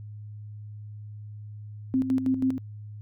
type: tone with tremolo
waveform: sine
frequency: 261.6 Hz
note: C4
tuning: in tune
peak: -20 dBFS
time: 1.94-2.58 s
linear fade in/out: 0 ms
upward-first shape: square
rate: 6.2 Hz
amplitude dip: 60%
effects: added 105 Hz sine -38 dBFS peak until 3.01 s